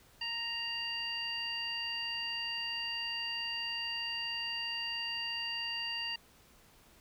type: harmonic tone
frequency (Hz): 932.3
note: A#5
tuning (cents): 0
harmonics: 1 / 2 / 3 / 5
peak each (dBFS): -47 / -43 / -37 / -40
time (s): 0.21-6.16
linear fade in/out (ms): 5
effects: pink hiss -62 dBFS RMS until 7 s